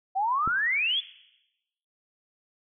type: exponential sweep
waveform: sine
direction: up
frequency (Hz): 740 to 3515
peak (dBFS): -23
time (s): 0.15-1.01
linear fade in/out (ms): 20
type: click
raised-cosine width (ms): 3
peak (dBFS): -21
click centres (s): 0.476
effects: noise-tail reverb RT60 0.9 s tail -17 dB re dry